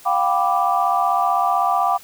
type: chord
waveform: sine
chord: G dominant seventh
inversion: third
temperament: equal with one note detuned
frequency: 708.2 / 784 / 987.8 / 1174.7 Hz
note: F5 / G5 / B5 / D6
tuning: +24 / 0 / 0 / 0 cents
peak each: -20 / -20 / -24 / -20 dBFS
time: 0.05-1.98 s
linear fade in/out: 20 ms
effects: tanh soft clip ceiling -5 dBFS + white hiss -45 dBFS RMS until 2.03 s